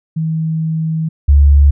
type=tone pair in turn; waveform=sine; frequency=160 / 71.27 Hz; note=D#3 / C#2; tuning=+49 / +49 cents; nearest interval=octave + major second; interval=1400 cents; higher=first; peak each=-14 / -4 dBFS; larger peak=second; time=0.16-1.09 / 1.28-1.71 s; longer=first; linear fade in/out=10 ms; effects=none